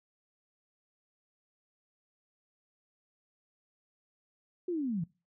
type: linear sweep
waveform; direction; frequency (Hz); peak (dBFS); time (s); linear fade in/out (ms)
sine; down; 370 to 153.1; -30; 4.68-5.04; 5
effects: noise-tail reverb RT60 0.3 s tail -23 dB re dry